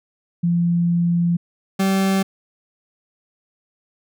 sine / 40% pulse tone pair in turn, 171.9 / 192.95 Hz, F3 / G3, -27 / -27 cents, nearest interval major second, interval 200 cents, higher second, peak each -15 dBFS, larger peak neither, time 0.43-1.37 / 1.79-2.23 s, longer first, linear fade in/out 10 ms, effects none

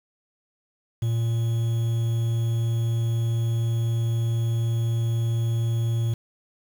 triangle tone with quantisation, 115.5 Hz, A#2, 16 cents flat, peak -19 dBFS, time 1.02-6.14 s, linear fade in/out 5 ms, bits 7, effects none

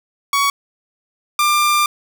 sawtooth tone pair in turn, 1123 / 1192 Hz, C#6 / D6, +22 / +25 cents, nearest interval minor second, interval 103 cents, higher second, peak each -10 / -9 dBFS, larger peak second, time 0.33-0.5 / 1.39-1.86 s, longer second, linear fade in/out 2 ms, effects none

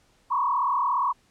sine tone with frequency modulation, 1043 Hz, C6, 6 cents flat, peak -21 dBFS, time 0.3-1.13 s, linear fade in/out 20 ms, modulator 37.2 Hz, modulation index 2.6, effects pink hiss -63 dBFS RMS until 1.3 s + low-pass 9000 Hz 12 dB/octave

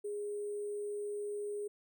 sine tone with sample-and-hold, 413 Hz, G#4, 10 cents flat, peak -36 dBFS, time 0.04-1.68 s, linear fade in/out 10 ms, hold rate 8820 Hz, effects none

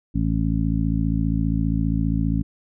harmonic tone, 55 Hz, A1, in tune, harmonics 1 / 2 / 3 / 4 / 5, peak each -24 / -26 / -24 / -27 / -26 dBFS, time 0.14-2.43 s, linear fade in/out 20 ms, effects none

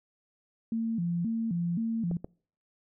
sine tone with vibrato, 197.4 Hz, G3, 12 cents sharp, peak -27 dBFS, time 0.72-2.17 s, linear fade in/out 2 ms, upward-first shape square, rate 1.9 Hz, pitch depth 240 cents each way
clicks, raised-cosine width 2 ms, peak -24 dBFS, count 2, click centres 2.113 / 2.245 s
effects noise-tail reverb RT60 0.5 s tail -26 dB re dry

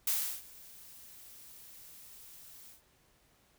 blue noise with ADSR envelope, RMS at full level -30 dBFS, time 0.07-2.82 s, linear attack 4 ms, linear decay 340 ms, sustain -23 dB, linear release 130 ms, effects pink hiss -68 dBFS RMS until 3.58 s

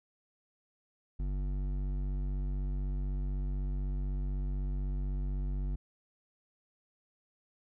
sine tone with hard clipping, 48 Hz, G1, 36 cents flat, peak -33 dBFS, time 1.19-5.76 s, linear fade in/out 10 ms, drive 11 dB, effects none

